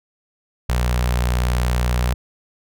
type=tone with notch filter; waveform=sawtooth; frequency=61 Hz; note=B1; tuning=21 cents flat; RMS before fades=-19 dBFS; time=0.69-2.14 s; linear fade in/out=5 ms; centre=300 Hz; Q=0.88; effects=none